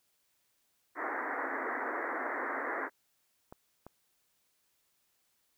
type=band-pass noise; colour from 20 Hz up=white; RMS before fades=-36 dBFS; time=0.95-2.9 s; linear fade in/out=50 ms; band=250 to 2000 Hz; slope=96 dB/octave
type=clicks; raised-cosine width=1 ms; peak=-33 dBFS; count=2; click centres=3.525 / 3.866 s
effects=white hiss -75 dBFS RMS until 5.57 s